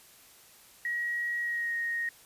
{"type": "tone with pitch glide", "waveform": "sine", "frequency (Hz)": [1904, 1867], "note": ["A#6", "A#6"], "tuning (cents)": [36, 2], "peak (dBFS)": -29, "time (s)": [0.85, 2.09], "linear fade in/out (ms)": 2, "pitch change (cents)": -34, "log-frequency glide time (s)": [1.41, 1.75], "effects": ["white hiss -56 dBFS RMS until 2.25 s", "resampled to 32000 Hz"]}